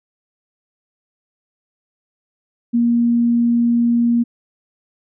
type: tone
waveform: sine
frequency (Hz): 236.2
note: A#3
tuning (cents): +23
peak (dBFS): -12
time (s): 2.73-4.24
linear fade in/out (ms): 20
effects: none